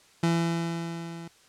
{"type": "tone with level ramp", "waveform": "30% pulse", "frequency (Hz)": 167.7, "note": "E3", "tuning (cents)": 30, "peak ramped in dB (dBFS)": [-18, -36], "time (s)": [0.23, 1.28], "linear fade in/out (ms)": 5, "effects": ["white hiss -58 dBFS RMS until 1.48 s", "low-pass 8000 Hz 12 dB/octave"]}